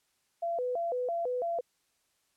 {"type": "tone with vibrato", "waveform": "sine", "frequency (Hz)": 582, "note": "D5", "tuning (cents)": -16, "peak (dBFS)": -29, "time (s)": [0.42, 1.61], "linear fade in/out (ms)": 10, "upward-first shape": "square", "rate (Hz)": 3, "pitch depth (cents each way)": 270, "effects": ["white hiss -74 dBFS RMS until 2.36 s", "low-pass 11000 Hz 12 dB/octave"]}